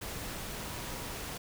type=tone in noise; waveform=sine; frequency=959 Hz; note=A#5; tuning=49 cents sharp; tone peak=-51 dBFS; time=0.6-1.18 s; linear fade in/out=10 ms; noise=pink; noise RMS=-40 dBFS; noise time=0.01-1.38 s; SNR=-14 dB; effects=none